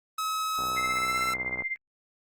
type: tone with pitch glide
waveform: 45% pulse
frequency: 1282 to 1332.6 Hz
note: E6 to E6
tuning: -49 to +18 cents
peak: -27 dBFS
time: 0.18-1.34 s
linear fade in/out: 5 ms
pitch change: +67 cents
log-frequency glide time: 0.66-1.2 s
type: click train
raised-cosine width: 1 ms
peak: -25 dBFS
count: 66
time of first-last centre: 0.59-1.622 s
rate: 63 Hz
type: tone with tremolo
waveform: sine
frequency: 2093 Hz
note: C7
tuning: in tune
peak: -26 dBFS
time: 0.77-1.76 s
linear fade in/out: 0 ms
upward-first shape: sine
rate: 16 Hz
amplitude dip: 80%
effects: Opus 24 kbps